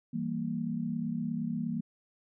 sine chord, E diminished, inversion none, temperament equal, 164.81 / 196 / 233.1 Hz, E3 / G3 / Bb3, 0 / 0 / 0 cents, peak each -36 / -37 / -33 dBFS, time 0.13-1.81 s, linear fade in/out 10 ms, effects none

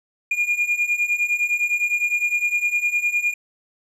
triangle beating tone pair, 2418 / 2427.8 Hz, D7 / D#7, +50 / -43 cents, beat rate 9.8 Hz, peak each -22 / -19 dBFS, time 0.31-3.34 s, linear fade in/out 5 ms, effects resampled to 32000 Hz

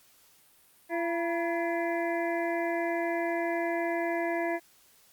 harmonic tone with a mistuned harmonic, 339 Hz, E4, 49 cents sharp, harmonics 1 / 2 / 3 / 5 / 6 / 7, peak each -31 / -31 / -39 / -38 / -38 / -46 dBFS, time 0.89-4.6 s, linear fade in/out 50 ms, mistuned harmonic 3, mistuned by -86 cents, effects white hiss -61 dBFS RMS until 5.12 s + Opus 48 kbps

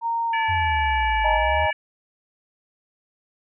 sine tone with pitch glide, 925 to 873.1 Hz, A#5 to A5, -14 to -14 cents, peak -21 dBFS, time 0.01-1.4 s, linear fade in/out 50 ms, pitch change -100 cents, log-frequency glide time 0.27-0.57 s
harmonic tone, 577 Hz, D5, 31 cents flat, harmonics 3 / 4 / 5, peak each -27 / -28 / -34 dBFS, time 0.33-1.73 s, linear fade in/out 5 ms
sine exponential two-way sweep, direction down then up, 92.5 to 49.75 to 83.2 Hz, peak -25 dBFS, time 0.48-1.67 s, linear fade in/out 20 ms, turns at 1.32 s
sine chord, D# suspended fourth, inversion none, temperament equal with one note detuned, 622.3 / 833.5 / 932.3 Hz, D#5 / G#5 / A#5, 0 / +6 / 0 cents, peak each -24 dBFS, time 1.24-1.71 s, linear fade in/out 10 ms
effects none

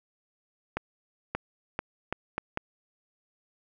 accelerating click train, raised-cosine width 0.5 ms, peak -14 dBFS, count 6, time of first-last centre 0.77-2.574 s, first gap 580 ms, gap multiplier 0.76, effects none

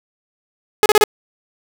sawtooth tone bursts, 422.1 Hz, G#4, 28 cents sharp, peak -4 dBFS, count 4, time 0.83-1.038 s, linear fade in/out 0 ms, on 28 ms, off 32 ms, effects none

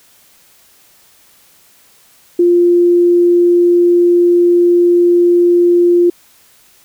sine tone, 349.2 Hz, F4, in tune, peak -6 dBFS, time 2.39-6.1 s, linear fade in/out 5 ms, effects white hiss -48 dBFS RMS until 6.84 s

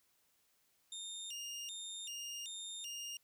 25% pulse tone with vibrato, 3213 Hz, G7, 42 cents sharp, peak -39 dBFS, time 0.92-3.17 s, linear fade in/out 2 ms, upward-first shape square, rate 1.3 Hz, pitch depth 220 cents each way, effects white hiss -75 dBFS RMS until 3.23 s

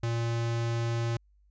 square tone, 116.54 Hz, A#2, in tune, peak -28 dBFS, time 0.03-1.17 s, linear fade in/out 5 ms, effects added 50 Hz sine -60 dBFS peak until 1.5 s + resampled to 16000 Hz

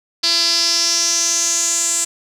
sawtooth tone with band-pass filter sweep, 338.2 Hz, E4, 44 cents sharp, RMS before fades -17 dBFS, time 0.23-2.05 s, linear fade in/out 10 ms, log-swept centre 4600 to 7600 Hz, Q 6.3, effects none

